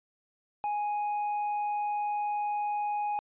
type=tone with tanh clipping; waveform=triangle; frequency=830.6 Hz; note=G#5; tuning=in tune; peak=-29 dBFS; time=0.64-3.19 s; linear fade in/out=0 ms; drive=8 dB; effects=resampled to 8000 Hz